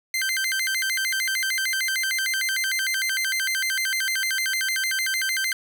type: tone with vibrato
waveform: sawtooth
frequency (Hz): 1800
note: A6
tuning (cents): +39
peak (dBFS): -19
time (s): 0.14-5.53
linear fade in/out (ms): 2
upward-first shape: square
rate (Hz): 6.6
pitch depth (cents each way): 250
effects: none